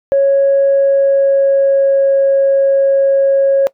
sine tone with pitch glide, 552 to 547.9 Hz, C#5 to C#5, -7 to -20 cents, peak -6 dBFS, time 0.12-3.67 s, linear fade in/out 0 ms, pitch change -13 cents, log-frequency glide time 0.66-2.14 s, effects noise-tail reverb RT60 0.1 s tail -21 dB re dry + tanh soft clip ceiling -4 dBFS

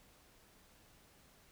silence, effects pink hiss -65 dBFS RMS until 1.51 s

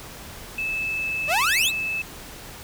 sine tone, 2616 Hz, E7, 14 cents flat, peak -24 dBFS, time 0.58-2.02 s, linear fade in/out 5 ms
sawtooth exponential sweep, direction up, 554.4 to 4257 Hz, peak -16 dBFS, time 1.27-1.72 s, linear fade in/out 50 ms
effects pink hiss -40 dBFS RMS until 2.63 s

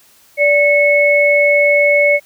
sine tone pair together, 581.9 / 2197 Hz, D5 / C#7, -16 / -16 cents, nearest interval octave + major seventh, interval 2300 cents, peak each -11 dBFS, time 0.37-2.2 s, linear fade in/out 50 ms, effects white hiss -49 dBFS RMS until 2.25 s

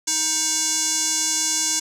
square tone with band-pass filter, 315.3 Hz, D#4, 23 cents sharp, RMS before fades -22 dBFS, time 0.07-1.8 s, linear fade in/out 10 ms, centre 6700 Hz, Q 4.1, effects none

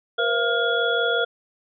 sine tone cluster, 472.6 / 518 / 679 / 1412 / 3369 Hz, A#4 / C5 / F5 / F6 / G#7, +24 / -17 / -49 / +19 / +24 cents, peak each -24 / -30 / -27 / -23 / -27 dBFS, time 0.18-1.25 s, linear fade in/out 10 ms, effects none

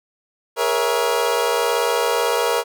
25% pulse chord, A# half-diminished seventh, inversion third, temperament equal with one note detuned, 415.3 / 473.2 / 554.4 / 659.3 Hz, G#4 / A#4 / C#5 / E5, 0 / +26 / 0 / 0 cents, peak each -22 / -16 / -21 / -22 dBFS, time 0.56-2.64 s, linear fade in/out 50 ms, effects none

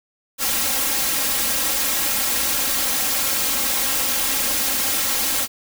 white noise with comb filter, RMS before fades -21 dBFS, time 0.38-5.48 s, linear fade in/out 50 ms, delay 3.7 ms, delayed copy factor +1, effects none

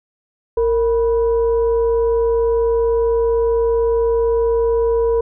sine tone with frequency modulation, 461.1 Hz, A#4, 19 cents flat, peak -13 dBFS, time 0.57-5.21 s, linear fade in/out 5 ms, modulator 519 Hz, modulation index 0.39, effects none

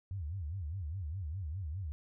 sine tone with vibrato, 85.2 Hz, F2, 42 cents flat, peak -36 dBFS, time 0.11-1.92 s, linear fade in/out 0 ms, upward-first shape sine, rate 4.9 Hz, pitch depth 280 cents each way, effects none

